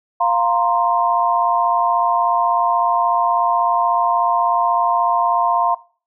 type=chord; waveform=sine; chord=F suspended fourth; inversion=none; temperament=just; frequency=698.5 / 931.3 / 1047.7 Hz; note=F5 / Bb5 / C6; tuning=0 / -2 / +2 cents; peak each=-18 dBFS; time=0.2-5.75 s; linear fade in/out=10 ms; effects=noise-tail reverb RT60 0.4 s tail -20 dB re dry

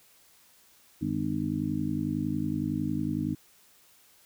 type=harmonic tone with a mistuned harmonic; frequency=50.9 Hz; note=G#1; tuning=34 cents flat; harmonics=2 / 3 / 4 / 5 / 6; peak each=-38 / -34 / -35 / -32 / -32 dBFS; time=1.01-3.35 s; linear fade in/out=10 ms; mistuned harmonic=2; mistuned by=-140 cents; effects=white hiss -60 dBFS RMS until 4.25 s

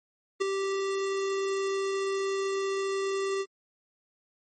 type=tone with ADSR envelope; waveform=square; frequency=390.5 Hz; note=G4; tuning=7 cents flat; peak=-22 dBFS; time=0.4-3.46 s; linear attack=19 ms; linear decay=6 ms; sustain=-6 dB; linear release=55 ms; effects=MP3 32 kbps

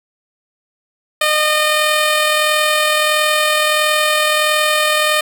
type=tone with amplitude modulation; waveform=10% pulse; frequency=610 Hz; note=D#5; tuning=34 cents flat; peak=-3 dBFS; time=1.21-5.21 s; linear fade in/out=5 ms; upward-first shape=sine; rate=41.5 Hz; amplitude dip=25%; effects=none

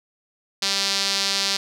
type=tone with band-pass filter; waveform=sawtooth; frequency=196.5 Hz; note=G3; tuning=4 cents sharp; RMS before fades=-23 dBFS; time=0.62-1.57 s; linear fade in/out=5 ms; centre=4600 Hz; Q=2.5; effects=none

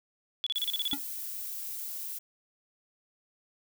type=tone bursts; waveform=sine; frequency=3410 Hz; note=G#7; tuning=45 cents sharp; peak=-27 dBFS; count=9; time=0.44-0.937 s; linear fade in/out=0 ms; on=25 ms; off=34 ms
type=noise; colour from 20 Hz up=violet; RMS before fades=-38 dBFS; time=0.55-2.19 s; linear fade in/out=10 ms
type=tone with exponential decay; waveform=square; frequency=280 Hz; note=C#4; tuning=18 cents sharp; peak=-28 dBFS; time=0.93-1.02 s; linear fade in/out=0 ms; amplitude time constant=18 ms
effects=none

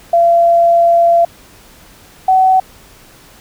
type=tone pair in turn; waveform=sine; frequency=682 / 753.8 Hz; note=F5 / F#5; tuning=-41 / +32 cents; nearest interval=major second; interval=173 cents; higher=second; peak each=-6 dBFS; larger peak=neither; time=0.13-1.25 / 2.28-2.6 s; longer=first; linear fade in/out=5 ms; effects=pink hiss -42 dBFS RMS until 3.4 s

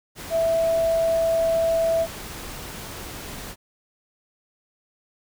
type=tone in noise; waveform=sine; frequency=659.3 Hz; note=E5; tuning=in tune; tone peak=-18 dBFS; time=0.3-2.07 s; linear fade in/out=50 ms; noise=pink; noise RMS=-36 dBFS; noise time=0.15-3.56 s; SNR=+15 dB; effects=none

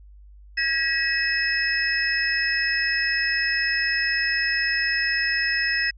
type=tone cluster; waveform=sine; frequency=1638 / 1918 / 2566 / 5190 Hz; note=G#6 / A#6 / E7 / E8; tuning=-24 / +49 / -47 / -28 cents; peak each=-28 / -23 / -29 / -27 dBFS; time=0.57-5.91 s; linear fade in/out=10 ms; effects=added 50 Hz sine -44 dBFS peak until 5.97 s

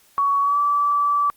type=tone with pitch glide; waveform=sine; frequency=1122 to 1156.9 Hz; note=C#6 to D6; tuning=+21 to -26 cents; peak=-16 dBFS; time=0.18-1.3 s; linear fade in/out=0 ms; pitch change=+53 cents; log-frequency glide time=0.42-0.58 s; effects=white hiss -56 dBFS RMS until 1.36 s + Opus 48 kbps

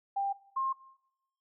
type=tone pair in turn; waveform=sine; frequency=793 / 1065.6 Hz; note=G5 / C6; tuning=+20 / +31 cents; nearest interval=perfect fourth; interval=511 cents; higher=second; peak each=-28 dBFS; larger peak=neither; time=0.16-0.33 / 0.56-0.73 s; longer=neither; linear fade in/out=10 ms; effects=noise-tail reverb RT60 0.8 s tail -19 dB re dry

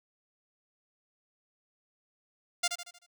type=tone with echo; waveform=5% pulse; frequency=700 Hz; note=F5; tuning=4 cents sharp; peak=-14 dBFS; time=2.63-2.68 s; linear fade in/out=10 ms; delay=77 ms; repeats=5; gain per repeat=-7 dB; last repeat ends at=3.065 s; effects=none

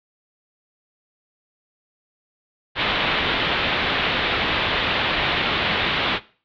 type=low-pass noise; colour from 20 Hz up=white; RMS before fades=-22 dBFS; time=2.75-6.2 s; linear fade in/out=50 ms; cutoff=3700 Hz; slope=48 dB/octave; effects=noise-tail reverb RT60 0.4 s tail -19 dB re dry

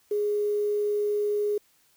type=tone with quantisation; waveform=sine; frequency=415.3 Hz; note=G#4; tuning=in tune; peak=-23 dBFS; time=0.11-1.58 s; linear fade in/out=5 ms; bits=8; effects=white hiss -64 dBFS RMS until 1.96 s

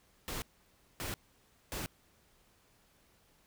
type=noise bursts; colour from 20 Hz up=pink; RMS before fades=-39 dBFS; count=3; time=0.28-1.86 s; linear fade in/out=0 ms; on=140 ms; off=580 ms; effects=pink hiss -68 dBFS RMS until 3.46 s

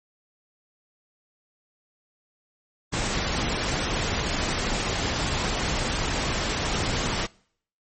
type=noise; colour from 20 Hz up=pink; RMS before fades=-26 dBFS; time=2.92-7.27 s; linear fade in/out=20 ms; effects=noise-tail reverb RT60 0.6 s tail -24 dB re dry + MP3 32 kbps

